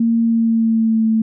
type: tone with pitch glide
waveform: sine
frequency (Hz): 229.8 to 221.8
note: A#3 to A3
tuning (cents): -25 to +14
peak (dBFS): -12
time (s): 0-1.22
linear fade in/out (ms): 5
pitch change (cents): -61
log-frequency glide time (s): 0.22-1.07
effects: none